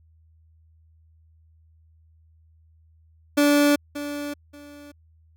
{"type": "tone with echo", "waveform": "30% pulse", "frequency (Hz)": 290.1, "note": "D4", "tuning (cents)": -21, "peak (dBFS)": -13, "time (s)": [3.37, 3.76], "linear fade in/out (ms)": 10, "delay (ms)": 580, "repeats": 2, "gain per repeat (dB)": -13, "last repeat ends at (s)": 4.92, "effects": ["added 80 Hz sine -54 dBFS peak until 5.36 s"]}